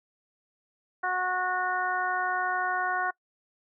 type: harmonic tone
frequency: 366.3 Hz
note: F#4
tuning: 17 cents flat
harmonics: 1 / 2 / 3 / 4 / 5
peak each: -41 / -30 / -32 / -30 / -36 dBFS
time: 1.03-3.11 s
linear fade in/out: 10 ms
effects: noise-tail reverb RT60 0.1 s tail -24 dB re dry